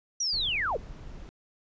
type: linear sweep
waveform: sine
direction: down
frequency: 5920 to 380 Hz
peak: -26 dBFS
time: 0.2-0.77 s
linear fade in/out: 5 ms
type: noise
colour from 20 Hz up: brown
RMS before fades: -42 dBFS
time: 0.33-1.29 s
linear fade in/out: 0 ms
effects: resampled to 16000 Hz